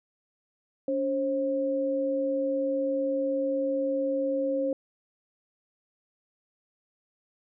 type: tone pair together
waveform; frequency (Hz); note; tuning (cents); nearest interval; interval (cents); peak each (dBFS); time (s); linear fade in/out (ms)
sine; 283.8 / 534.9; C#4 / C5; +41 / +38; major seventh; 1097; -30 / -26; 0.88-4.73; 2
effects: none